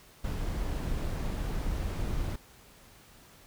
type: noise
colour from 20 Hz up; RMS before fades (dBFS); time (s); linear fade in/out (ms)
brown; -32; 0.24-2.36; 5
effects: pink hiss -56 dBFS RMS until 3.46 s